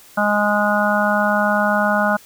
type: harmonic tone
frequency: 207.7 Hz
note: G#3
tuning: in tune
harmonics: 1 / 3 / 4 / 5 / 6 / 7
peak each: -21 / -20 / -22 / -26 / -24 / -20 dBFS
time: 0.17-2.17 s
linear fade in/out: 10 ms
effects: white hiss -46 dBFS RMS until 2.25 s